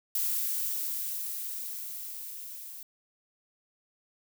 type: noise with level ramp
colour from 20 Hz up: violet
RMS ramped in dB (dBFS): -29 to -44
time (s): 0.15-2.83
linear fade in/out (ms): 2
effects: none